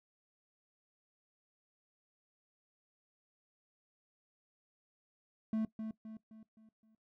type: tone with echo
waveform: triangle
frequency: 219.8 Hz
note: A3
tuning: 2 cents flat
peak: -29 dBFS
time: 5.53-5.65 s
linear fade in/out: 2 ms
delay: 260 ms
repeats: 5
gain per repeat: -7 dB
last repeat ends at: 6.95 s
effects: noise-tail reverb RT60 0.1 s tail -17 dB re dry